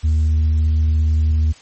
triangle tone with tanh clipping, 78 Hz, D#2, 5 cents sharp, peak -13 dBFS, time 0.03-1.53 s, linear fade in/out 20 ms, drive 7 dB, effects white hiss -45 dBFS RMS until 1.61 s + MP3 32 kbps

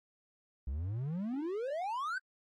triangle exponential sweep, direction up, 61.74 to 1568 Hz, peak -32 dBFS, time 0.67-2.18 s, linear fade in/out 5 ms, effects AAC 32 kbps

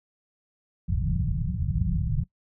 white low-pass noise, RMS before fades -26 dBFS, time 0.88-2.24 s, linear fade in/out 10 ms, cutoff 180 Hz, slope 96 dB/octave, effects noise-tail reverb RT60 0.1 s tail -20 dB re dry

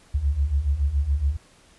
sine beating tone pair, 66.3 / 73.4 Hz, C2 / D2, +23 / 0 cents, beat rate 7.1 Hz, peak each -25 / -21 dBFS, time 0.14-1.37 s, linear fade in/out 10 ms, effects pink hiss -55 dBFS RMS until 1.78 s + resampled to 24000 Hz

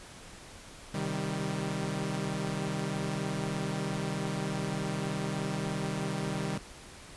sawtooth chord, C minor, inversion none, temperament equal with one note detuned, 132.33 / 155.56 / 196 Hz, C3 / Eb3 / G3, +20 / 0 / 0 cents, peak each -34 / -31 / -31 dBFS, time 0.94-6.58 s, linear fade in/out 5 ms, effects pink hiss -49 dBFS RMS until 7.16 s + resampled to 24000 Hz

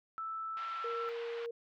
sine tone with pitch glide, 1318.5 to 1339.2 Hz, E6 to E6, 0 to +27 cents, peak -37 dBFS, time 0.18-1.09 s, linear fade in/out 0 ms, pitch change +27 cents, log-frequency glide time 0.55-0.61 s
pink band-pass noise, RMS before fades -50 dBFS, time 0.57-1.46 s, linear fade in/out 0 ms, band 880 to 3500 Hz, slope 24 dB/octave
sine tone, 467.4 Hz, A#4, 5 cents sharp, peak -37 dBFS, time 0.84-1.51 s, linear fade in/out 5 ms
effects none

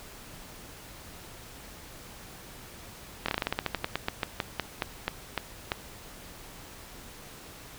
slowing click train, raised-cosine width 0.3 ms, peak -11 dBFS, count 21, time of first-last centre 3.26-5.719 s, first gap 24 ms, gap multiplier 1.15, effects pink hiss -47 dBFS RMS until 7.78 s

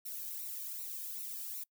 violet noise with flanger, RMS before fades -42 dBFS, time 0.05-1.64 s, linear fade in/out 10 ms, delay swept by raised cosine 0.61 to 1.49 ms, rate 2.6 Hz, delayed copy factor -0.85, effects noise-tail reverb RT60 0.1 s tail -25 dB re dry

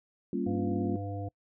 sine chord, G half-diminished seventh, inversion none, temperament equal, 196 / 233.1 / 277.2 / 349.2 Hz, G3 / Bb3 / Db4 / F4, 0 / 0 / 0 / 0 cents, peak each -34 dBFS, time 0.33-0.96 s, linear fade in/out 2 ms
harmonic tone, 100 Hz, G2, 35 cents sharp, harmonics 1 / 3 / 5 / 7, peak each -35 / -41 / -43 / -42 dBFS, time 0.46-1.29 s, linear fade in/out 10 ms
effects noise-tail reverb RT60 0.1 s tail -26 dB re dry

